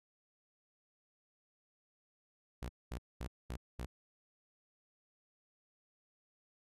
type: tone bursts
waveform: sawtooth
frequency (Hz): 60.7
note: B1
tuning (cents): -29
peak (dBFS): -36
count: 5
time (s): 2.62-3.86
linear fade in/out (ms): 5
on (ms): 72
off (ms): 220
effects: resampled to 32000 Hz